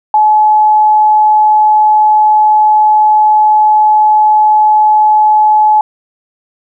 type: tone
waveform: sine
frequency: 854 Hz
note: G#5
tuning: 48 cents sharp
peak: -4 dBFS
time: 0.14-5.81 s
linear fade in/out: 2 ms
effects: none